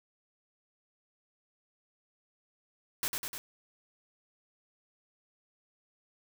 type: noise with echo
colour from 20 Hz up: white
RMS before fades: -32 dBFS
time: 3.03-3.08 s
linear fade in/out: 0 ms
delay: 100 ms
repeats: 3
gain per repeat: -3 dB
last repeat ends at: 3.38 s
effects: none